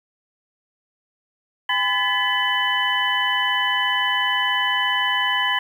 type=tone cluster; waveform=sine; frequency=808 / 1007 / 1725 / 1981 / 3006 Hz; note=G#5 / B5 / A6 / B6 / F#7; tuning=-48 / +33 / -35 / +5 / +27 cents; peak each=-30 / -24 / -24 / -25 / -23 dBFS; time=1.69-5.59 s; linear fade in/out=5 ms; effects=8-bit